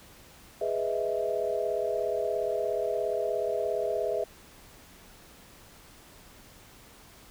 sine chord, E major seventh, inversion first, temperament equal, 415.3 / 493.9 / 622.3 / 659.3 Hz, G#4 / B4 / D#5 / E5, 0 / 0 / 0 / 0 cents, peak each -32 / -33 / -33 / -31 dBFS, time 0.61-4.24 s, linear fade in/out 5 ms, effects pink hiss -53 dBFS RMS until 7.3 s

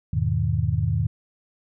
sine chord, E major seventh, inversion none, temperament equal, 82.41 / 103.83 / 123.47 / 155.56 Hz, E2 / G#2 / B2 / D#3, 0 / 0 / 0 / 0 cents, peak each -26 / -24 / -26 / -26 dBFS, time 0.13-1.07 s, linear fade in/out 5 ms, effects none

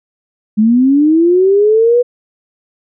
sine linear sweep, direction up, 207.7 to 493.9 Hz, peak -6 dBFS, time 0.57-2.03 s, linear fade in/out 20 ms, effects none

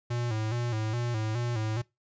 square tone with vibrato, 114.4 Hz, A#2, 32 cents flat, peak -29 dBFS, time 0.1-1.82 s, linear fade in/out 10 ms, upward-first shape square, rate 2.4 Hz, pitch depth 84 cents each way, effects noise-tail reverb RT60 0.2 s tail -21 dB re dry + resampled to 16000 Hz

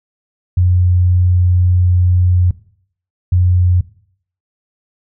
sine tone pair in turn, 89.8 / 89.8 Hz, F2 / F2, +49 / +49 cents, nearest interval unison, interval 0 cents, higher neither, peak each -8 dBFS, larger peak neither, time 0.57-2.51 / 3.32-3.81 s, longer first, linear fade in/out 5 ms, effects noise-tail reverb RT60 0.6 s tail -18 dB re dry

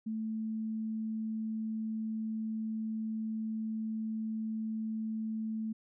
sine tone, 220 Hz, A3, in tune, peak -33 dBFS, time 0.06-5.73 s, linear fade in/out 10 ms, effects none

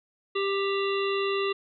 harmonic tone with a mistuned harmonic, 394.6 Hz, G4, 11 cents sharp, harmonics 1 / 3 / 5 / 7 / 9 / 10, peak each -26 / -32 / -38 / -34 / -40 / -40 dBFS, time 0.35-1.53 s, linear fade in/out 10 ms, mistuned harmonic 9, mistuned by -17 cents, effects none

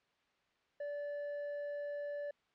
sine tone with hard clipping, 580 Hz, D5, 22 cents flat, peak -40 dBFS, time 0.8-2.31 s, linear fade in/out 5 ms, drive 5 dB, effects white hiss -75 dBFS RMS until 2.54 s + low-pass 3000 Hz 12 dB/octave

